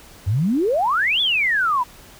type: exponential two-way sweep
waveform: sine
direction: up then down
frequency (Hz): 87.31 to 3520 to 941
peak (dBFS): -16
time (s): 0.26-1.84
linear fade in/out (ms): 20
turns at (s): 1.21
effects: pink hiss -45 dBFS RMS until 2.19 s